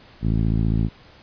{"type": "tone with low-pass filter", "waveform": "10% pulse", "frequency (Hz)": 55, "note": "A1", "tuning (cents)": 0, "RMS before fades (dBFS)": -20, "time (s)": [0.21, 0.9], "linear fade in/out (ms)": 50, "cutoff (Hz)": 200, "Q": 0.85, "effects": ["pink hiss -49 dBFS RMS until 1.22 s", "resampled to 11025 Hz"]}